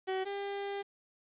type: tone pair in turn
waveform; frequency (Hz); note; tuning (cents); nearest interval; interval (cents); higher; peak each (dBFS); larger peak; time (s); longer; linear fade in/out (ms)
30% pulse; 378.3 / 400; F#4 / G4; +38 / +35; minor second; 97; second; -29 / -33; first; 0.07-0.25 / 0.25-0.83; second; 20
effects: resampled to 8000 Hz + 10-bit